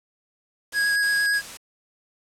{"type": "noise bursts", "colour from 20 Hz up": "white", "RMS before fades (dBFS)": -38, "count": 3, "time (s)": [0.72, 1.572], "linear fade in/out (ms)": 5, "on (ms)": 240, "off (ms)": 66}
{"type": "tone with vibrato", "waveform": "square", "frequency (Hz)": 1653, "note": "G#6", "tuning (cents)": -9, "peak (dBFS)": -20, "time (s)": [0.73, 1.42], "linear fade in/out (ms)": 50, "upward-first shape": "sine", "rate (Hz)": 8.6, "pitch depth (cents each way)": 10}
{"effects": ["low-pass 10000 Hz 12 dB/octave"]}